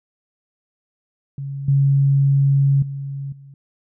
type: tone with level steps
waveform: sine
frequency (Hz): 138.59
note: C#3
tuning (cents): 0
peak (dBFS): -25 / -12 / -25 / -39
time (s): 1.38-3.54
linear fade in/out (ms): 2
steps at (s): 1.68 / 2.82 / 3.32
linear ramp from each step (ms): 5
effects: none